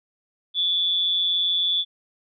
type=tone with amplitude modulation; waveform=sine; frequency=3457 Hz; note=A7; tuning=31 cents flat; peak=-17 dBFS; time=0.54-1.85 s; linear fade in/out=50 ms; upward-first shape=sine; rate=179 Hz; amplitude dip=50%; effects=none